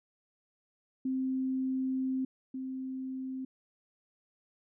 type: tone pair in turn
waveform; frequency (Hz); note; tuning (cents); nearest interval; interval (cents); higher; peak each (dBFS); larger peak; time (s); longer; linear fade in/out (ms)
sine; 261.6 / 261.6; C4 / C4; 0 / 0; unison; 0; neither; -29 / -35; first; 1.05-2.25 / 2.54-3.45; first; 5
effects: none

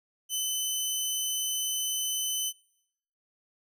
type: tone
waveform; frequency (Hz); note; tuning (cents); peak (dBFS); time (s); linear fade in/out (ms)
15% pulse; 3032; F#7; +42; -21; 0.29-2.53; 50
effects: noise-tail reverb RT60 0.8 s tail -25 dB re dry

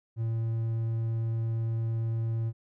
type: tone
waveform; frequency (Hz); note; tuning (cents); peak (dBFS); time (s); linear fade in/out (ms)
triangle; 113.6; A#2; -44; -25; 0.16-2.53; 50
effects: none

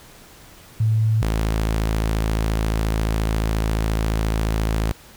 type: tone pair in turn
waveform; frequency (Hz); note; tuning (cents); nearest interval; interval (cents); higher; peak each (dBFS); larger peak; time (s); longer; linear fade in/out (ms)
sine / sawtooth; 110 / 54.32; A2 / A1; 0 / -22; octave; 1222; first; -15; neither; 0.8-1.22 / 1.22-4.92; second; 5
effects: pink hiss -46 dBFS RMS until 5.16 s

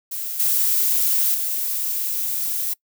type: noise with level steps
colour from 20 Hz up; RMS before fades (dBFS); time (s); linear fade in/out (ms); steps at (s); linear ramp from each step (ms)
violet; -28 / -19 / -24; 0.11-2.74; 10; 0.39 / 1.34; 10
effects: noise-tail reverb RT60 0.1 s tail -24 dB re dry

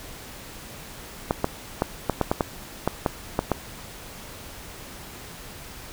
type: clicks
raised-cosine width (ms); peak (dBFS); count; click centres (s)
1; -6; 11; 1.309 / 1.444 / 1.821 / 2.097 / 2.213 / 2.315 / 2.408 / 2.876 / 3.062 / 3.391 / 3.517
effects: pink hiss -41 dBFS RMS until 5.92 s

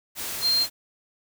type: tone in noise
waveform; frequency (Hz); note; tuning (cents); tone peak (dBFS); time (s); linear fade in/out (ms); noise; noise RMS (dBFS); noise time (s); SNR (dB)
sine; 4186; C8; 0; -19; 0.41-0.67; 50; white; -32; 0.15-0.7; +10
effects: none

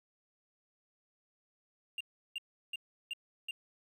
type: tone bursts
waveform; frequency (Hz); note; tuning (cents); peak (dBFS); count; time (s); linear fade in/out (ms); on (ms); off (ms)
triangle; 2794; F7; 0; -34; 5; 1.98-3.51; 2; 26; 350
effects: none

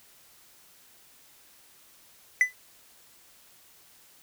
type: tone with exponential decay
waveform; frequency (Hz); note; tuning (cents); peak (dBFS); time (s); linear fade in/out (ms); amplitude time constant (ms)
triangle; 2000; B6; +21; -12; 2.41-2.53; 1; 24
effects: white hiss -57 dBFS RMS until 4.22 s

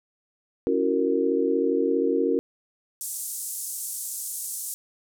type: chord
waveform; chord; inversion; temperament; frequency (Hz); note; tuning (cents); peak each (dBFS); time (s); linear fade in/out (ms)
sine; F# dominant seventh; second; just; 277.5 / 333 / 370 / 462.5; C#4 / E4 / F#4 / A#4; +2 / +18 / 0 / -14; -26 / -28 / -26 / -24; 0.67-2.39; 0
type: band-pass noise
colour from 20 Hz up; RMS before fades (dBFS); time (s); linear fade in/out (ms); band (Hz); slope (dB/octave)
pink; -33; 3.01-4.74; 0; 7500 to 13000; 24
effects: none

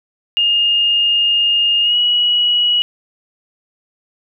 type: tone with pitch glide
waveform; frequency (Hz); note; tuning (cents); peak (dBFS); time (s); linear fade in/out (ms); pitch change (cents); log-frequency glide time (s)
sine; 2834 to 2917; F7 to F#7; +25 to -25; -11; 0.37-2.82; 0; +50; 1.82-1.96
effects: none

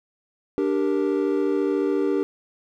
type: chord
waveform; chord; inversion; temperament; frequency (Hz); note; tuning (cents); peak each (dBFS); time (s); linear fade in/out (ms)
triangle; G minor; second; equal; 293.7 / 392 / 466.2; D4 / G4 / Bb4; 0 / 0 / 0; -22 / -21 / -25; 0.58-2.23; 0
effects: none

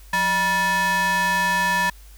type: ring-modulated tone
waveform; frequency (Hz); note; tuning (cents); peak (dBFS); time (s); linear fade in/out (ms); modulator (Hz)
square; 393.6; G4; +7; -16; 0.13-1.9; 5; 1360
effects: added 50 Hz sine -42 dBFS peak until 2.17 s + white hiss -52 dBFS RMS until 2.17 s

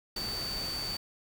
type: tone in noise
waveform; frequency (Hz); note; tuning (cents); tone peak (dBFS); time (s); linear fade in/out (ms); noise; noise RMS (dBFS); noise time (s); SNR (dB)
sine; 4570; D8; -48; -34; 0.16-0.97; 5; pink; -40; 0.16-0.97; +3
effects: none

